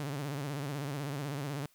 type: tone with vibrato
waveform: sawtooth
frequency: 142 Hz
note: C#3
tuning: 42 cents sharp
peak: -31 dBFS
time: 0-1.66 s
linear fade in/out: 0 ms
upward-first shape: sine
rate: 16 Hz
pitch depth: 110 cents each way
effects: white hiss -67 dBFS RMS until 1.74 s